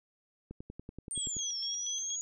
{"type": "click train", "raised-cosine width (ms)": 3, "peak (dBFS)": -30, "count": 10, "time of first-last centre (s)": [0.51, 1.367], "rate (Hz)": 10.5}
{"type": "exponential two-way sweep", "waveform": "sine", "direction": "down then up", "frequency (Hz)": [8980, 5330, 6790], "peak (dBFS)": -34, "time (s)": [1.11, 2.21], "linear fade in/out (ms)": 0, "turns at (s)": 1.58}
{"type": "tone with tremolo", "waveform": "sine", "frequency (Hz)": 3322, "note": "G#7", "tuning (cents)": 0, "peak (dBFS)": -37, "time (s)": [1.15, 2.16], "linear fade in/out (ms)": 10, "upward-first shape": "square", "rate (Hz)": 4.2, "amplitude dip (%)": 70}
{"effects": []}